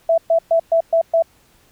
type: tone bursts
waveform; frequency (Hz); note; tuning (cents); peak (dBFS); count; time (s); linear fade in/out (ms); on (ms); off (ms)
sine; 661; E5; +5; -11; 6; 0.09-1.224; 5; 89; 120
effects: pink hiss -55 dBFS RMS until 1.71 s